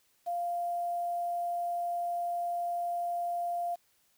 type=tone with quantisation; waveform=sine; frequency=696 Hz; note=F5; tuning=6 cents flat; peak=-30 dBFS; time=0.26-3.76 s; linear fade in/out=20 ms; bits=9; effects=white hiss -70 dBFS RMS until 4.17 s